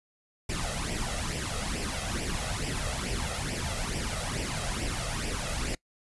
pink noise with flanger, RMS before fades -32 dBFS, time 0.49-5.75 s, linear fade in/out 5 ms, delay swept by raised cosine 0.37 to 1.57 ms, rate 2.3 Hz, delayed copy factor +0.65, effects noise-tail reverb RT60 0.1 s tail -23 dB re dry + resampled to 24000 Hz

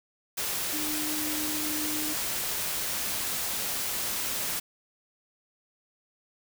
sine tone in noise, 304.6 Hz, D#4, 37 cents flat, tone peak -34 dBFS, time 0.73-2.14 s, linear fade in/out 10 ms, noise white, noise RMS -31 dBFS, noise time 0.37-4.6 s, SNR -6 dB, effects none

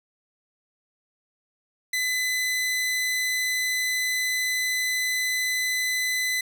sawtooth tone, 2011 Hz, B6, 31 cents sharp, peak -20 dBFS, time 1.93-6.41 s, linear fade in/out 5 ms, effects none

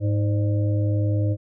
harmonic tone with a mistuned harmonic, 103.83 Hz, G#2, in tune, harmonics 1 / 3 / 5 / 6, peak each -19 / -29 / -33 / -35 dBFS, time 0-1.37 s, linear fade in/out 50 ms, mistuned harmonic 6, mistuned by -67 cents, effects none

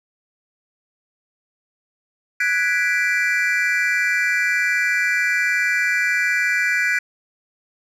triangle chord, G# half-diminished seventh, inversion third, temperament equal, 1480 / 1661.2 / 1975.5 / 2349 Hz, F#6 / G#6 / B6 / D7, 0 / 0 / 0 / 0 cents, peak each -21 / -22 / -20 / -21 dBFS, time 2.4-6.99 s, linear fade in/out 5 ms, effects none

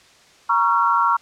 sine tone cluster, 940 / 1113 / 1364 Hz, A#5 / C#6 / F6, +14 / +7 / -41 cents, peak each -19 dBFS, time 0.49-1.17 s, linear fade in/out 10 ms, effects white hiss -51 dBFS RMS until 1.21 s + low-pass 6000 Hz 12 dB/octave

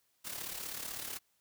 white noise with amplitude modulation, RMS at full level -39 dBFS, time 0.24-1.19 s, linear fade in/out 20 ms, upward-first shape sine, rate 36 Hz, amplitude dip 60%, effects white hiss -75 dBFS RMS until 1.4 s

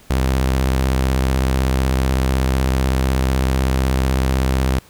sawtooth tone with vibrato, 65.41 Hz, C2, in tune, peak -11 dBFS, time 0.1-4.79 s, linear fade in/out 5 ms, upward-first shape triangle, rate 16 Hz, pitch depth 84 cents each way, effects pink hiss -48 dBFS RMS until 4.89 s

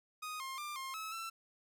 sawtooth tone with pitch steps, 1245 / 1063 / 1191 / 1064 / 1294 / 1338 Hz, D#6 / C6 / D6 / C6 / E6 / E6, +1 / +27 / +24 / +29 / -32 / +25 cents, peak -37 dBFS, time 0.22-1.3 s, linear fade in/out 10 ms, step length 180 ms, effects none

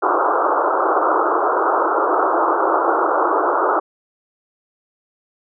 white band-pass noise, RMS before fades -17 dBFS, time 0.02-3.8 s, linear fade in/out 10 ms, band 310 to 1400 Hz, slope 96 dB/octave, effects none

